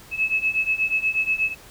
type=beating tone pair; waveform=sine; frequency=2587 / 2595.3 Hz; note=E7 / E7; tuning=-33 / -28 cents; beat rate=8.3 Hz; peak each=-24 / -22 dBFS; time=0.11-1.55 s; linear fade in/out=50 ms; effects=pink hiss -46 dBFS RMS until 1.7 s